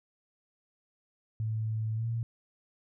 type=tone with pitch glide; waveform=sine; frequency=110 to 115.34 Hz; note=A2 to A#2; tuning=0 to -18 cents; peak=-29 dBFS; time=1.4-2.23 s; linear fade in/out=0 ms; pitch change=+82 cents; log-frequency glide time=1.95-2.06 s; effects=none